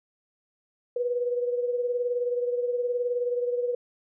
sine beating tone pair, 485.9 / 504.9 Hz, B4 / B4, -28 / +38 cents, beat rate 19 Hz, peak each -25 / -33 dBFS, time 0.96-3.75 s, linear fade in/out 5 ms, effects none

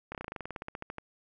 slowing click train, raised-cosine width 0.5 ms, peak -23 dBFS, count 18, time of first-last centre 0.12-0.984 s, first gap 28 ms, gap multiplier 1.07, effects none

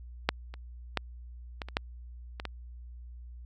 clicks, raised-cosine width 0.3 ms, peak -7 / -28 / -11 / -19 / -26 / -10 / -21 / -19 dBFS, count 8, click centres 0.29 / 0.54 / 0.973 / 1.618 / 1.686 / 1.769 / 2.399 / 2.453 s, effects added 60 Hz sine -43 dBFS peak until 3.45 s

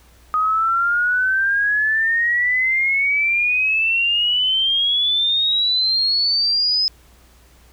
sine exponential sweep, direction up, 1244.5 to 5110 Hz, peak -15 dBFS, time 0.34-6.88 s, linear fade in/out 0 ms, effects added 60 Hz sine -49 dBFS peak until 7.72 s + pink hiss -53 dBFS RMS until 7.72 s

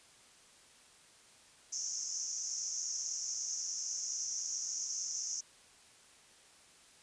white band-pass noise, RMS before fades -39 dBFS, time 1.72-5.41 s, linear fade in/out 10 ms, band 5500 to 6700 Hz, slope 96 dB/octave, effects white hiss -61 dBFS RMS until 7.02 s + resampled to 22050 Hz

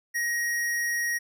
square tone, 1887 Hz, A#6, 21 cents sharp, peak -26 dBFS, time 0.14-1.19 s, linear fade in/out 20 ms, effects none

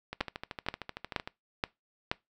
two click trains, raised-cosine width 0.3 ms, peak -12 / -21 dBFS, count 5 / 16, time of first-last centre 0.21-2.115 / 0.13-1.275 s, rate 2.1 / 13.1 Hz, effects noise-tail reverb RT60 0.2 s tail -22 dB re dry

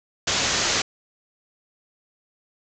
white low-pass noise, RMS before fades -23 dBFS, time 0.27-0.82 s, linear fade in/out 5 ms, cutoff 7200 Hz, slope 96 dB/octave, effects none

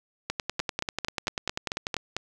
two click trains, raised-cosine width 0.2 ms, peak -11 / -11 dBFS, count 18 / 8, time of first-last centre 0.3-1.967 / 0.6-2.166 s, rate 10.2 / 4.47 Hz, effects none

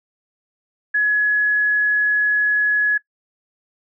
sine tone, 1689 Hz, G#6, 29 cents sharp, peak -14 dBFS, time 0.94-2.98 s, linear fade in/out 10 ms, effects noise-tail reverb RT60 0.1 s tail -22 dB re dry

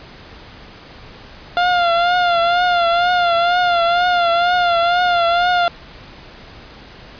30% pulse tone with vibrato, 698.5 Hz, F5, in tune, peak -10 dBFS, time 1.57-5.68 s, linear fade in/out 0 ms, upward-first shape triangle, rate 2.1 Hz, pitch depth 61 cents each way, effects pink hiss -39 dBFS RMS until 7.19 s + resampled to 11025 Hz

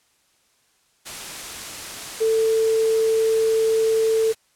sine tone in noise, 444.9 Hz, A4, 19 cents sharp, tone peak -16 dBFS, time 2.2-4.33 s, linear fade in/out 20 ms, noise white, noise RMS -33 dBFS, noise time 1.05-4.35 s, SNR +14 dB, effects white hiss -63 dBFS RMS until 4.55 s + low-pass 10000 Hz 12 dB/octave

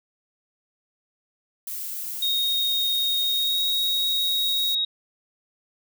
violet noise, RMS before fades -32 dBFS, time 1.67-4.75 s, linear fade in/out 5 ms
sine tone with pitch glide, 3729 to 3781 Hz, A#7 to A#7, 0 to +24 cents, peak -21 dBFS, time 2.22-4.85 s, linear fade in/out 5 ms, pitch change +24 cents, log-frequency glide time 3.33-3.61 s
effects none

